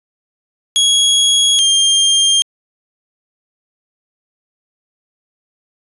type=tone pair in turn; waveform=sawtooth; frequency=3322 / 3198 Hz; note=G#7 / G7; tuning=0 / +34 cents; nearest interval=minor second; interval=66 cents; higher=first; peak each=-6 dBFS; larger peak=neither; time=0.76-1.59 / 1.59-2.42 s; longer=neither; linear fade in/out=0 ms; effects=resampled to 24000 Hz